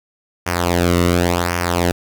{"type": "tone with flanger", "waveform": "sawtooth", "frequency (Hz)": 87.31, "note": "F2", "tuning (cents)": 0, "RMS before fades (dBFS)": -17, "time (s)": [0.46, 1.92], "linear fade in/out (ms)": 10, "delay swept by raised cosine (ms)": [0.25, 1.24], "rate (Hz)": 0.91, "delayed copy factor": -0.75, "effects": ["7-bit"]}